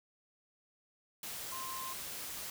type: tone in noise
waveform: sine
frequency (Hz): 1049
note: C6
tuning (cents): +4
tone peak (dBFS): -42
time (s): 1.52-1.93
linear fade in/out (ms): 2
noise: white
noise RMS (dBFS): -43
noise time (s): 1.23-2.5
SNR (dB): -2
effects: none